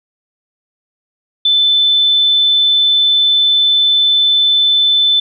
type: tone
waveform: sine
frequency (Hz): 3520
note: A7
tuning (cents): 0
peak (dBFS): -8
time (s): 1.45-5.2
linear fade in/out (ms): 5
effects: none